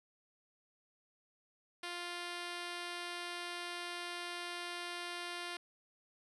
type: tone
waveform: 5% pulse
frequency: 350 Hz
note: F4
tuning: 4 cents sharp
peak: -29 dBFS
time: 1.83-5.57 s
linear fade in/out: 5 ms
effects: resampled to 22050 Hz